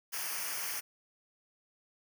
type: noise with comb filter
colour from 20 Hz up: white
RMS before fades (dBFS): -37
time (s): 0.12-0.81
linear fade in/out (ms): 20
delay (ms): 0.26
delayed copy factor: -0.75
effects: none